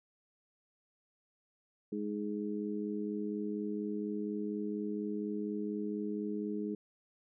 harmonic tone, 104.2 Hz, G#2, 6 cents sharp, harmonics 2 / 3 / 4, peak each -37 / -39 / -40 dBFS, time 1.92-6.75 s, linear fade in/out 5 ms, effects none

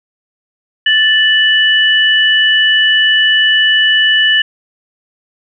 sine tone pair together, 1757 / 2957 Hz, A6 / F#7, -3 / -2 cents, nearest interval major sixth, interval 901 cents, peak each -10 dBFS, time 0.86-4.42 s, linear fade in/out 5 ms, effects none

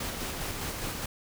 pink noise with tremolo, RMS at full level -34 dBFS, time 0-1.06 s, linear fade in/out 5 ms, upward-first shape square, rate 4.9 Hz, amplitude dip 25%, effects none

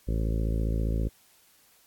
harmonic tone, 55 Hz, A1, in tune, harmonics 1 / 2 / 3 / 4 / 5 / 6 / 7 / 8 / 9 / 10, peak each -26 / -32 / -36 / -38 / -40 / -42 / -43 / -44 / -45 / -46 dBFS, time 0.07-1.09 s, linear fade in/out 20 ms, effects white hiss -61 dBFS RMS until 1.86 s + AAC 64 kbps

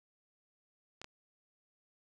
clicks, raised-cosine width 0.2 ms, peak -28 dBFS, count 2, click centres 1.016 / 1.044 s, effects none

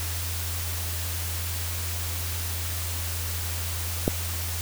click, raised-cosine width 2 ms, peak -7 dBFS, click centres 4.079 s, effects added 85 Hz sine -30 dBFS peak until 4.61 s + white hiss -33 dBFS RMS until 4.61 s

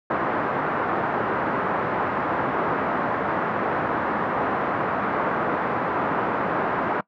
white low-pass noise, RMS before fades -24 dBFS, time 0.1-7.01 s, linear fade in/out 5 ms, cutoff 1400 Hz, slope 24 dB/octave, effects noise-tail reverb RT60 0.1 s tail -22 dB re dry + high-pass 150 Hz 12 dB/octave

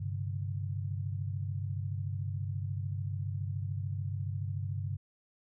sine chord, G suspended fourth, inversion none, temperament equal with one note detuned, 98 / 130.81 / 144.81 Hz, G2 / C3 / D3, 0 / 0 / -24 cents, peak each -34 / -40 / -40 dBFS, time 0-4.97 s, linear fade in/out 10 ms, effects none

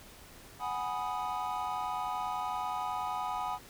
triangle chord, G# minor seventh, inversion third, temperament equal, 740 / 830.6 / 987.8 / 1244.5 Hz, F#5 / G#5 / B5 / D#6, 0 / 0 / 0 / 0 cents, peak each -36 / -36 / -36 / -37 dBFS, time 0.59-3.59 s, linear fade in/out 50 ms, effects pink hiss -53 dBFS RMS until 3.69 s

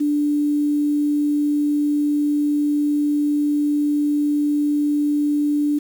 sine tone with quantisation, 293.7 Hz, D4, in tune, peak -16 dBFS, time 0-5.79 s, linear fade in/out 10 ms, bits 7, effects none

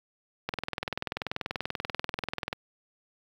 click train, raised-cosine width 0.3 ms, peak -14 dBFS, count 43, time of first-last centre 0.49-2.529 s, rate 20.6 Hz, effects high-pass 60 Hz 12 dB/octave + 8-bit

